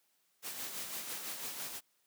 white noise with tremolo, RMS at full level -40 dBFS, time 0.42-1.81 s, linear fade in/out 50 ms, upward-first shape sine, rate 6 Hz, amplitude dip 45%, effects white hiss -75 dBFS RMS until 2.06 s + high-pass 150 Hz 12 dB/octave

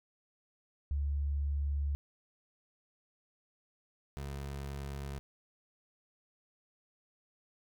sine / 25% pulse tone pair in turn, 71.4 / 69.53 Hz, D2 / C#2, -48 / +6 cents, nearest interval unison, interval 46 cents, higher first, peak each -30 / -35 dBFS, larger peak first, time 0.91-1.95 / 4.17-5.19 s, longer first, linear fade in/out 0 ms, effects none

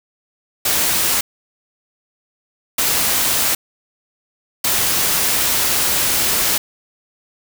white noise bursts at uneven times, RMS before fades -17 dBFS, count 3, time 0.65-1.21 / 2.78-3.55 / 4.64-6.58 s, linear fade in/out 5 ms, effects none

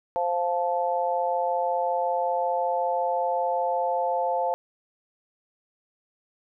sine chord, F major, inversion second, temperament just, 523.8 / 698.5 / 873.1 Hz, C5 / F5 / A5, +2 / 0 / -14 cents, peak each -27 dBFS, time 0.16-4.54 s, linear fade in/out 0 ms, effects none

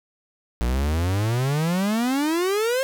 45% pulse exponential sweep, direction up, 56.7 to 543 Hz, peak -20 dBFS, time 0.61-2.83 s, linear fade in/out 0 ms, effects none

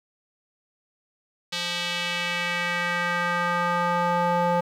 square tone with band-pass filter sweep, 174.61 Hz, F3, in tune, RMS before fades -25 dBFS, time 1.52-4.61 s, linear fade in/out 10 ms, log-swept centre 3800 to 750 Hz, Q 1.8, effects 9-bit

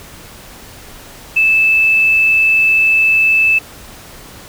sine tone with quantisation, 2627 Hz, E7, 7 cents flat, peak -8 dBFS, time 1.36-3.59 s, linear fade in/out 10 ms, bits 6, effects pink hiss -36 dBFS RMS until 4.48 s

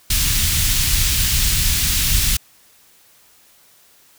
pink band-stop noise, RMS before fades -17 dBFS, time 0.1-2.37 s, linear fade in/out 5 ms, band 100 to 3000 Hz, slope 12 dB/octave, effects white hiss -52 dBFS RMS until 4.18 s

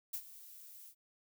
violet noise with ADSR envelope, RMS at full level -38 dBFS, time 0.13-0.95 s, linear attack 11 ms, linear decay 67 ms, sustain -16 dB, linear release 71 ms, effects none

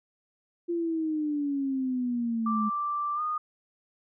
sine exponential sweep, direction down, 346.7 to 210.6 Hz, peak -26 dBFS, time 0.68-2.7 s, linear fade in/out 20 ms
sine tone with pitch glide, 1174.7 to 1228.8 Hz, D6 to D#6, 0 to -22 cents, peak -27 dBFS, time 2.46-3.38 s, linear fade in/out 5 ms, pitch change +78 cents, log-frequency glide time 3.15-3.21 s
effects none

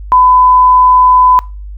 sine tone, 1005 Hz, B5, 30 cents sharp, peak -3 dBFS, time 0.12-1.39 s, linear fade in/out 0 ms, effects noise-tail reverb RT60 0.3 s tail -23 dB re dry + added 50 Hz sine -23 dBFS peak until 1.77 s

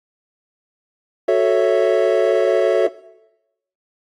triangle chord, F# minor seventh, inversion none, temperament equal, 370 / 440 / 554.4 / 659.3 Hz, F#4 / A4 / C#5 / E5, 0 / 0 / 0 / 0 cents, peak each -16 dBFS, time 1.28-2.87 s, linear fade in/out 5 ms, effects noise-tail reverb RT60 0.9 s tail -18 dB re dry + AAC 32 kbps

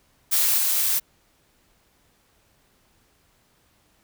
blue noise with level steps, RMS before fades -20 / -22 dBFS, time 0.31-1 s, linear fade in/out 20 ms, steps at 0.58 s, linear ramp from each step 2 ms, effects pink hiss -63 dBFS RMS until 4.03 s

